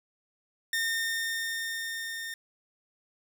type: tone with level ramp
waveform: sawtooth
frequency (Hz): 1823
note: A#6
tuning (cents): -39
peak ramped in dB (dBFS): -23 to -32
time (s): 0.73-2.34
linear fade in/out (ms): 2
effects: 10-bit